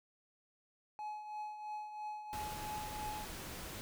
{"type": "tone with tremolo", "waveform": "triangle", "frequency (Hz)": 847, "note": "G#5", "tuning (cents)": 34, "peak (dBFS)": -37, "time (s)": [0.99, 3.25], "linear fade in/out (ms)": 0, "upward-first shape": "triangle", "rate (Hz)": 3, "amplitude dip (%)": 60}
{"type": "noise", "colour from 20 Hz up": "pink", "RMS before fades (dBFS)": -46, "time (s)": [2.33, 3.81], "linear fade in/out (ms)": 0}
{"effects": []}